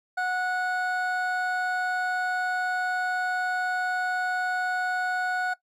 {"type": "tone pair together", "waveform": "triangle", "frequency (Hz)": [734, 1468], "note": ["F#5", "F#6"], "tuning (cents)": [-14, -14], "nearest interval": "octave", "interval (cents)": 1200, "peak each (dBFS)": -25, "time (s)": [0.17, 5.54], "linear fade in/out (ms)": 10, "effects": ["noise-tail reverb RT60 0.1 s tail -18 dB re dry", "tanh soft clip ceiling -17 dBFS"]}